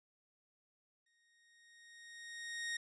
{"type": "tone with exponential growth", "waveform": "sawtooth", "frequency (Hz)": 1864.7, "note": "A#6", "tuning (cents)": 0, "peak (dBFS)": -33, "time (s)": [1.06, 2.77], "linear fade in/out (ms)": 5, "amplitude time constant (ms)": 370, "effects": ["resampled to 22050 Hz"]}